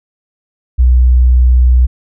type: tone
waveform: sine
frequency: 62.1 Hz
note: B1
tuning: 10 cents sharp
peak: -4 dBFS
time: 0.78-1.87 s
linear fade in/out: 20 ms
effects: none